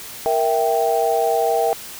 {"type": "chord", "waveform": "sine", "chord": "E diminished", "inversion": "second", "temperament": "equal", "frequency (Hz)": [466.2, 659.3, 784], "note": ["Bb4", "E5", "G5"], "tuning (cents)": [0, 0, 0], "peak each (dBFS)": -20, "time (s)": [0.26, 1.73], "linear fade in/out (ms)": 0, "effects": ["white hiss -35 dBFS RMS until 1.99 s"]}